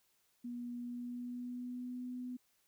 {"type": "tone with pitch glide", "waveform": "sine", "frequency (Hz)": [241.7, 249.6], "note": ["B3", "B3"], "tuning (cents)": [-37, 19], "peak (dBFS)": -40, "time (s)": [0.44, 2.37], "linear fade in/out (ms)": 10, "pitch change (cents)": 56, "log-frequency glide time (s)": [0.8, 2.05], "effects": ["white hiss -75 dBFS RMS until 2.67 s"]}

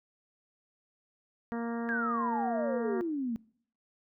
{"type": "harmonic tone", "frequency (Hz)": 233.1, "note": "A#3", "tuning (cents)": 0, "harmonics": [1, 2, 3, 4, 5, 6, 7, 8], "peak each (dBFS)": [-33, -39, -43, -45, -47, -49, -50, -51], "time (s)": [1.52, 3.01], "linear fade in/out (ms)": 0}
{"type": "exponential sweep", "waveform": "sine", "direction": "down", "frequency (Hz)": [1661.2, 220], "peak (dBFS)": -30, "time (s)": [1.89, 3.36], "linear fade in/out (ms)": 0}
{"effects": ["noise-tail reverb RT60 0.6 s tail -24 dB re dry"]}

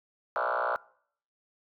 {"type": "tone with frequency modulation", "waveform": "sine", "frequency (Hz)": 1002, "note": "B5", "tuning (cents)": 25, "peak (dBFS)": -25, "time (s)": [0.36, 0.76], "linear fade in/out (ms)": 0, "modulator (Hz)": 60.5, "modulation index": 7.7, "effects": ["noise-tail reverb RT60 0.6 s tail -23 dB re dry", "tanh soft clip ceiling -22 dBFS"]}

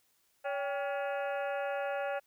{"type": "harmonic tone with a mistuned harmonic", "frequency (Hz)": 282.1, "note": "C#4", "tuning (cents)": 30, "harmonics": [2, 3, 4, 5, 6, 7, 8, 9, 10], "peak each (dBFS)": [-34, -38, -50, -42, -45, -53, -57, -48, -55], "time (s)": [0.44, 2.2], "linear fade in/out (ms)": 20, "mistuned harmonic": 3, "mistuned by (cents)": -110, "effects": ["white hiss -72 dBFS RMS until 2.26 s"]}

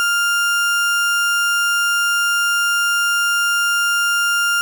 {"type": "tone", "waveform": "35% pulse", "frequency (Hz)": 1400, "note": "F6", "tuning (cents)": 4, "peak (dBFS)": -13, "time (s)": [0, 4.61], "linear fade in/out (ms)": 0, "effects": []}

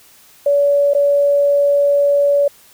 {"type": "tone with dropouts", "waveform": "sine", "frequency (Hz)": 570, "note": "C#5", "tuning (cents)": 48, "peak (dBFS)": -10, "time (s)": [0.46, 2.48], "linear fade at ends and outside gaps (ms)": 5, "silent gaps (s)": [0.936, 0.948], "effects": ["white hiss -47 dBFS RMS until 2.73 s"]}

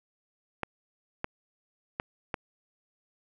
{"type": "clicks", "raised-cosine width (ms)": 0.5, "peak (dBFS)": -15, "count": 4, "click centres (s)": [0.633, 1.244, 1.999, 2.342], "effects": []}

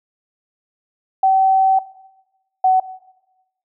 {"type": "tone pair in turn", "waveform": "sine", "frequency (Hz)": [766, 750.2], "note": ["G5", "F#5"], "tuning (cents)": [-40, 24], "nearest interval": "unison", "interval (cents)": 36, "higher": "first", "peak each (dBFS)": -10, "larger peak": "neither", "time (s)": [[1.23, 1.79], [2.64, 2.8]], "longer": "first", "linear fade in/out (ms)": 5, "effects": ["noise-tail reverb RT60 1.0 s tail -18 dB re dry"]}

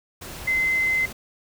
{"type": "tone in noise", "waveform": "sine", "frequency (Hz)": 2060, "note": "C7", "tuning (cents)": -28, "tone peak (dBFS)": -19, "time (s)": [0.47, 1.06], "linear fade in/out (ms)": 10, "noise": "pink", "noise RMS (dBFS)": -37, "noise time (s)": [0.21, 1.13], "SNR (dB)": 15, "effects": []}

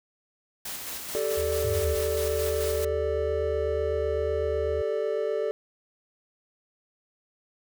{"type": "noise with tremolo", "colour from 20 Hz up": "white", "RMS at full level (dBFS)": -35, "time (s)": [0.65, 2.85], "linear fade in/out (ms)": 5, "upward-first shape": "square", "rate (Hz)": 4.6, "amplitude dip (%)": 30}
{"type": "chord", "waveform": "triangle", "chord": "G suspended second", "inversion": "none", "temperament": "equal", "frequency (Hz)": [392, 440, 587.3], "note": ["G4", "A4", "D5"], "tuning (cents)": [0, 0, 0], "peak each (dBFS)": [-30, -26, -28], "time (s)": [1.15, 5.51], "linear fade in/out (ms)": 0}
{"type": "tone with vibrato", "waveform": "sine", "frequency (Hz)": 77.8, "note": "D#2", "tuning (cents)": 0, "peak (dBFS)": -32, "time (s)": [1.37, 4.82], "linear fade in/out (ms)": 10, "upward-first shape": "square", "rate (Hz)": 2.1, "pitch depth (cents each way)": 18}
{"type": "linear sweep", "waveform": "sine", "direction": "down", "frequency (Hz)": [109.4, 67.4], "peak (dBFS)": -29, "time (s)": [1.64, 1.97], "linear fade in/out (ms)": 10}
{"effects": []}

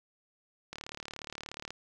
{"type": "click train", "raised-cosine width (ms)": 0.2, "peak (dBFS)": -23, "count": 37, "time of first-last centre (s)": [0.73, 1.706], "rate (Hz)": 36.9, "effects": []}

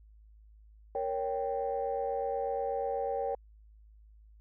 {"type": "chord", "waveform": "sine", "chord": "G diminished", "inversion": "first", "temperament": "equal", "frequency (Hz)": [466.2, 554.4, 784], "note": ["Bb4", "Db5", "G5"], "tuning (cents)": [0, 0, 0], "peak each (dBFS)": -34, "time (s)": [0.95, 3.35], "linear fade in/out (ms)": 2, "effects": ["tanh soft clip ceiling -22 dBFS", "added 53 Hz sine -54 dBFS peak until 4.4 s"]}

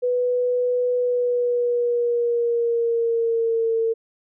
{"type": "tone with pitch glide", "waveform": "sine", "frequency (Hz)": [493.9, 452.9], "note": ["B4", "A#4"], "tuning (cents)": [0, -50], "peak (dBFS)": -18, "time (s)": [0.02, 3.94], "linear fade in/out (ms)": 20, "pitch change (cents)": -150, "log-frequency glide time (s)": [0.95, 3.76], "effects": []}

